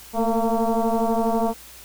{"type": "tone with frequency modulation", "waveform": "sine", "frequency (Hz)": 233.1, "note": "A#3", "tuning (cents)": 0, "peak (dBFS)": -18, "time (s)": [0.13, 1.54], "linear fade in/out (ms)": 50, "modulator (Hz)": 227, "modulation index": 3.1, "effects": ["added 60 Hz sine -52 dBFS peak until 1.84 s", "white hiss -44 dBFS RMS until 1.84 s"]}